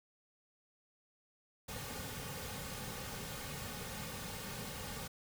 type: noise with comb filter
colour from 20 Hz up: pink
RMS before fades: -44 dBFS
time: 1.68-5.08 s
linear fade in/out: 10 ms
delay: 3 ms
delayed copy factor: -0.65
effects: none